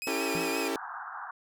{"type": "tone with vibrato", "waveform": "sawtooth", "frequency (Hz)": 2489, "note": "D#7", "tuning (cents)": 0, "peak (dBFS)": -31, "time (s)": [0.02, 0.68], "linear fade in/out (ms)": 0, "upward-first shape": "triangle", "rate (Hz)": 5.7, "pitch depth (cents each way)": 63}
{"type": "chord", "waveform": "sawtooth", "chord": "A dominant seventh", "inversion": "first", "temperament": "equal with one note detuned", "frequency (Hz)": [277.2, 329.6, 392, 450.5], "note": ["C#4", "E4", "G4", "A4"], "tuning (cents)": [0, 0, 0, 41], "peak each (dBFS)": -31, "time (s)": [0.07, 0.76], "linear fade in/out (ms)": 2}
{"type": "tone with exponential decay", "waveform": "sine", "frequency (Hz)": 170.9, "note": "F3", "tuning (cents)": -37, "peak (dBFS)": -32, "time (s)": [0.35, 0.63], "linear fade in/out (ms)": 0, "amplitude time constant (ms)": 60}
{"type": "band-pass noise", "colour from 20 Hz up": "white", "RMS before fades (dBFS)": -40, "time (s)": [0.76, 1.31], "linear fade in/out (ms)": 2, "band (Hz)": [740, 1600], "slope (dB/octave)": 96}
{"effects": []}